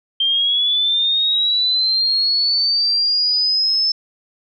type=linear sweep; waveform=sine; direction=up; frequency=3159 to 5274 Hz; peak=-14 dBFS; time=0.2-3.92 s; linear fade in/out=5 ms; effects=none